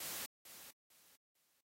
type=noise with echo; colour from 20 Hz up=white; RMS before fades=-44 dBFS; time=0-0.26 s; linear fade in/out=5 ms; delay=450 ms; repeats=3; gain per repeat=-11 dB; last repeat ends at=1.61 s; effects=high-pass 100 Hz 12 dB/octave + AAC 48 kbps

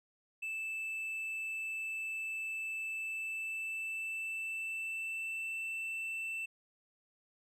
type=tone with pitch glide; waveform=triangle; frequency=2637 to 2665 Hz; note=E7 to E7; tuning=0 to +18 cents; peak=-35 dBFS; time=0.42-6.46 s; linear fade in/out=10 ms; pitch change=+18 cents; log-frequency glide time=2.92-5.6 s; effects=none

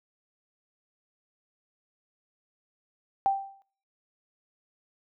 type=tone with exponential decay; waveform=sine; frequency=784 Hz; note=G5; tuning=in tune; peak=-18 dBFS; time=3.26-3.62 s; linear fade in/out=0 ms; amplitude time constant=78 ms; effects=noise-tail reverb RT60 0.5 s tail -23 dB re dry

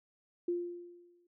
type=tone with exponential decay; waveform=sine; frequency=349.2 Hz; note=F4; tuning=in tune; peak=-28 dBFS; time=0.48-1.27 s; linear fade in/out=5 ms; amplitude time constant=170 ms; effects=noise-tail reverb RT60 0.1 s tail -25 dB re dry

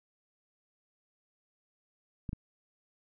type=clicks; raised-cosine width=5 ms; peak=-24 dBFS; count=2; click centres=2.292 / 2.331 s; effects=none

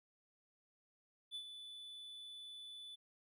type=tone with ADSR envelope; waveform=triangle; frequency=3482 Hz; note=A7; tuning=19 cents flat; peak=-40 dBFS; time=1.31-2.96 s; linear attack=41 ms; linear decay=79 ms; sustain=-8 dB; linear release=17 ms; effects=none

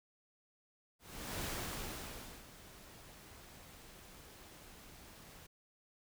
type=noise with ADSR envelope; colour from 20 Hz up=pink; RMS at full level=-40 dBFS; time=0.99-5.47 s; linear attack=450 ms; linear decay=990 ms; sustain=-16 dB; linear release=11 ms; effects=none

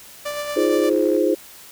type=tone with tremolo; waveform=sawtooth; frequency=587.3 Hz; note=D5; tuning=in tune; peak=-20 dBFS; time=0.25-0.9 s; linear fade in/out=10 ms; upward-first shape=sine; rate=8.6 Hz; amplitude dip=35%
type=click train; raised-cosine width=0.5 ms; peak=-28 dBFS; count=59; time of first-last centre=0.26-1.165 s; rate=64.1 Hz
type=chord; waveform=sine; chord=F minor seventh; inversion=third; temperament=equal with one note detuned; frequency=315.5 / 349.2 / 415.3 / 523.3 Hz; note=Eb4 / F4 / Ab4 / C5; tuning=+24 / 0 / 0 / 0 cents; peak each=-21 dBFS; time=0.56-1.35 s; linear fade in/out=10 ms
effects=white hiss -43 dBFS RMS until 1.71 s

